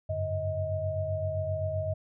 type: tone cluster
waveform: sine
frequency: 92.3 / 100 / 141.3 / 631 Hz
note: F#2 / G2 / C#3 / D#5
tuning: -4 / +35 / +34 / +24 cents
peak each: -33 / -36 / -40 / -31 dBFS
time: 0.09-1.94 s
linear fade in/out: 10 ms
effects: none